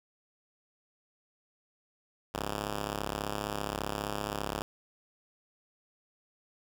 5% pulse ring-modulated tone, 103.6 Hz, G#2, 4 cents flat, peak -19 dBFS, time 2.34-4.62 s, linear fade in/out 0 ms, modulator 34.3 Hz, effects none

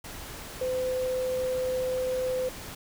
sine tone in noise, 511 Hz, C5, 41 cents flat, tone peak -26 dBFS, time 0.61-2.49 s, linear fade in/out 5 ms, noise pink, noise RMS -41 dBFS, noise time 0.04-2.75 s, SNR +12 dB, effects none

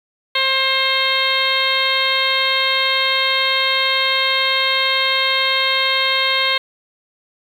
harmonic tone, 531 Hz, C5, 25 cents sharp, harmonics 1 / 2 / 3 / 4 / 5 / 6 / 7 / 8, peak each -26 / -23 / -25 / -20 / -26 / -22 / -22 / -24 dBFS, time 0.35-6.58 s, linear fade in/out 5 ms, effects 7-bit

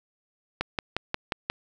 click train, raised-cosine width 0.3 ms, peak -10 dBFS, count 6, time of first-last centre 0.61-1.5 s, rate 5.62 Hz, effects 8-bit

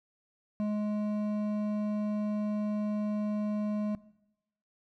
triangle tone with hard clipping, 210 Hz, G#3, 19 cents sharp, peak -30 dBFS, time 0.6-3.95 s, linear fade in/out 0 ms, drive 12 dB, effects noise-tail reverb RT60 0.9 s tail -20 dB re dry

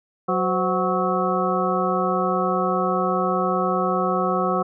harmonic tone with a mistuned harmonic, 185 Hz, F#3, in tune, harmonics 1 / 2 / 3 / 4 / 6 / 7, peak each -26 / -26 / -26 / -26 / -26 / -26 dBFS, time 0.28-4.63 s, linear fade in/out 10 ms, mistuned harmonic 3, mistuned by -110 cents, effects none

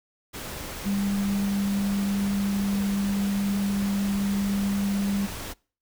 sine tone in noise, 199.4 Hz, G3, 30 cents sharp, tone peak -23 dBFS, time 0.85-5.27 s, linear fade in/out 20 ms, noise pink, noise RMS -36 dBFS, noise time 0.33-5.54 s, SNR +10 dB, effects noise-tail reverb RT60 0.4 s tail -25 dB re dry

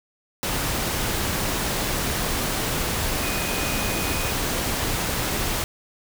sine tone in noise, 2489 Hz, D#7, in tune, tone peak -33 dBFS, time 3.22-4.31 s, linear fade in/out 0 ms, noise pink, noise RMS -25 dBFS, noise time 0.43-5.64 s, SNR -11 dB, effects none

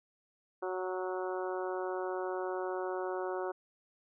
harmonic tone with a mistuned harmonic, 185 Hz, F#3, in tune, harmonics 2 / 3 / 4 / 5 / 6 / 7 / 8, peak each -36 / -40 / -42 / -44 / -46 / -47 / -48 dBFS, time 0.62-3.52 s, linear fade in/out 10 ms, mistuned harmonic 8, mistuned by -16 cents, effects none

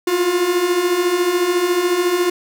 45% pulse beating tone pair, 343.5 / 357.5 Hz, F4 / F4, -29 / +41 cents, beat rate 14 Hz, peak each -22 / -16 dBFS, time 0.07-2.3 s, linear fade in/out 5 ms, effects none

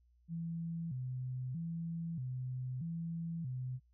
sine tone with vibrato, 145.8 Hz, D3, 12 cents flat, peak -37 dBFS, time 0.28-3.8 s, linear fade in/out 50 ms, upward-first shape square, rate 0.79 Hz, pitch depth 230 cents each way, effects added 60 Hz sine -66 dBFS peak until 3.93 s

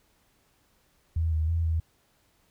sine tone with pitch steps, 81.5 / 78.7 / 83.1 / 81 Hz, E2 / D#2 / E2 / E2, -19 / +20 / +15 / -30 cents, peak -23 dBFS, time 1.16-1.8 s, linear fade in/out 5 ms, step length 160 ms, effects pink hiss -67 dBFS RMS until 2.5 s

